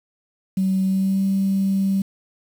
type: tone with pitch glide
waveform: sine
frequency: 190 to 194.33 Hz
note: F#3 to G3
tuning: +46 to -15 cents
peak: -16 dBFS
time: 0.57-2.02 s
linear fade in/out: 5 ms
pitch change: +39 cents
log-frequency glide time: 0.84-1.24 s
effects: tanh soft clip ceiling -12 dBFS + 7-bit